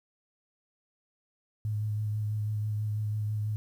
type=tone with vibrato; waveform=sine; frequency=106.3 Hz; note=G#2; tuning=41 cents sharp; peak=-28 dBFS; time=1.65-3.56 s; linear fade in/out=0 ms; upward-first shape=sine; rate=6.1 Hz; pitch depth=20 cents each way; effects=10-bit